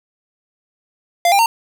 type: tone with pitch steps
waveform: square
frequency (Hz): 694 / 797.2 / 915.7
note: F5 / G5 / A#5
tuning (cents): -11 / +29 / -31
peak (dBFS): -11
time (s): 1.25-1.46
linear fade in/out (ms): 2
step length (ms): 70
effects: 7-bit